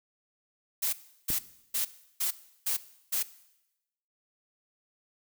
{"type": "noise bursts", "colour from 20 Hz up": "blue", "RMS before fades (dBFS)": -29, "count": 6, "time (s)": [0.82, 3.23], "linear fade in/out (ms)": 10, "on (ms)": 110, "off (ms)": 350}
{"type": "click", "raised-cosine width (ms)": 3, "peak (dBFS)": -24, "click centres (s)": 1.303}
{"effects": ["noise-tail reverb RT60 0.9 s tail -17 dB re dry"]}